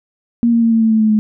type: tone with pitch steps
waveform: sine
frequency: 235 / 231.9 / 228.8 / 225.8 / 222.8 / 219.9 / 217 / 214.1 Hz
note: A#3 / A#3 / A#3 / A3 / A3 / A3 / A3 / A3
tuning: +14 / -9 / -32 / +45 / +22 / -1 / -24 / -47 cents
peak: -9 dBFS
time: 0.43-1.19 s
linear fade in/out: 0 ms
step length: 95 ms
effects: none